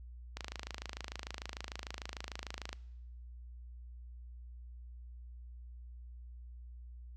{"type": "click train", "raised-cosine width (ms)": 0.2, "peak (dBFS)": -23, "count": 64, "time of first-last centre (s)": [0.37, 2.73], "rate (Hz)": 26.7, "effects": ["noise-tail reverb RT60 0.9 s tail -22 dB re dry", "added 60 Hz sine -47 dBFS peak until 7.16 s"]}